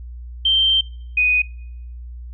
sine tone pair in turn, 3136 / 2489 Hz, G7 / D#7, 0 / 0 cents, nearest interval major third, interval 400 cents, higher first, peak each -13 dBFS, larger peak neither, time 0.45-0.81 / 1.17-1.42 s, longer first, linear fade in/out 5 ms, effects noise-tail reverb RT60 0.8 s tail -25 dB re dry + added 60 Hz sine -31 dBFS peak until 2.33 s

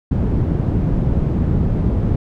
white low-pass noise, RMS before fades -17 dBFS, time 0.11-2.16 s, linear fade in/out 5 ms, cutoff 160 Hz, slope 12 dB/octave, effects none

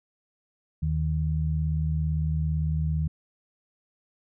sine tone pair together, 77.8 / 155.6 Hz, D#2 / D#3, 0 / 0 cents, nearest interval octave, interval 1200 cents, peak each -26 / -26 dBFS, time 0.82-3.08 s, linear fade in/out 10 ms, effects none

